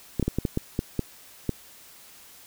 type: clicks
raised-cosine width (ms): 3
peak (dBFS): -11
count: 9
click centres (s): 0.197 / 0.227 / 0.28 / 0.386 / 0.452 / 0.574 / 0.791 / 0.993 / 1.493
effects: white hiss -50 dBFS RMS until 2.46 s